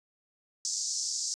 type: band-pass noise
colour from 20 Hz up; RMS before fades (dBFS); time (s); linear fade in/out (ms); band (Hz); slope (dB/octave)
pink; -33; 0.65-1.34; 0; 5000 to 7500; 48
effects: resampled to 22050 Hz